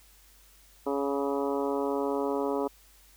harmonic tone with a mistuned harmonic, 139.8 Hz, C#3, 15 cents sharp, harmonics 2 / 3 / 4 / 5 / 6 / 7 / 8 / 9, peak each -32 / -30 / -34 / -39 / -39 / -37 / -44 / -43 dBFS, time 0.86-2.68 s, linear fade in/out 10 ms, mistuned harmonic 8, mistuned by +38 cents, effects added 49 Hz sine -59 dBFS peak until 3.16 s + white hiss -59 dBFS RMS until 3.16 s

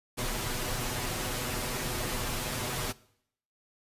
pink noise with comb filter, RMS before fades -33 dBFS, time 0.17-2.93 s, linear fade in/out 20 ms, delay 8.1 ms, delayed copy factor +0.65, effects noise-tail reverb RT60 0.7 s tail -21 dB re dry + resampled to 32000 Hz

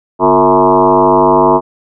sine tone with frequency modulation, 655 Hz, E5, 11 cents flat, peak -5 dBFS, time 0.19-1.61 s, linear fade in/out 50 ms, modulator 99.3 Hz, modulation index 4.1, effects none

